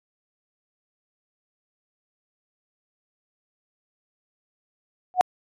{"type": "tone with exponential growth", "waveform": "sine", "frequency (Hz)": 733, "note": "F#5", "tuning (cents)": -16, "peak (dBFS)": -7, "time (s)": [5.14, 5.21], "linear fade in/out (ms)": 0, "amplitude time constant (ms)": 15, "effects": ["resampled to 24000 Hz"]}